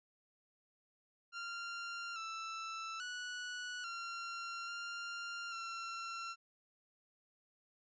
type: tone with pitch steps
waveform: sawtooth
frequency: 1387 / 1325 / 1473 / 1375 / 1392 / 1359 Hz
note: F6 / E6 / F#6 / F6 / F6 / F6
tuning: -12 / +9 / -8 / -27 / -6 / -48 cents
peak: -38 dBFS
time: 1.32-6.36 s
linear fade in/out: 50 ms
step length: 840 ms
effects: resampled to 16000 Hz